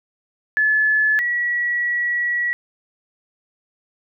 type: tone pair in turn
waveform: sine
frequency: 1723 / 1929.8 Hz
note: A6 / B6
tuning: -37 / -41 cents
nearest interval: major second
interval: 196 cents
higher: second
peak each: -14 / -18 dBFS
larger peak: first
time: 0.57-1.19 / 1.19-2.53 s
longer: second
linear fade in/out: 0 ms
effects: none